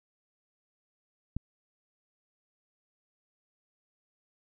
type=click; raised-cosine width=5 ms; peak=-20 dBFS; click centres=1.366 s; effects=none